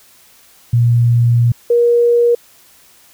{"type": "tone pair in turn", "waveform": "sine", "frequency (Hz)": [118.8, 475.2], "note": ["A#2", "A#4"], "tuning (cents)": [33, 33], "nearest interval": "2 octaves", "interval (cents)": 2400, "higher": "second", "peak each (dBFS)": -8, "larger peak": "neither", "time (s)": [[0.73, 1.52], [1.7, 2.35]], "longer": "first", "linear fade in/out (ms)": 5, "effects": ["white hiss -47 dBFS RMS until 3.13 s"]}